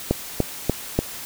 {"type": "click train", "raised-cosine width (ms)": 2, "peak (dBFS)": -4, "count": 4, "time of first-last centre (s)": [0.11, 0.99], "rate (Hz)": 3.41, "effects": ["white hiss -35 dBFS RMS until 1.25 s"]}